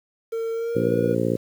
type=tone with pitch glide; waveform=triangle; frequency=454.7 to 481.2 Hz; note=A#4 to B4; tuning=-43 to -45 cents; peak=-22 dBFS; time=0.32-1.15 s; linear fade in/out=10 ms; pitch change=+98 cents; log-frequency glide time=0.53-0.94 s
type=harmonic tone; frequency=58 Hz; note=A#1; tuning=8 cents flat; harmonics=2 / 3 / 4 / 5 / 6 / 7 / 8 / 9; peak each=-28 / -28 / -28 / -28 / -28 / -28 / -28 / -28 dBFS; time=0.75-1.37 s; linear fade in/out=10 ms
effects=8-bit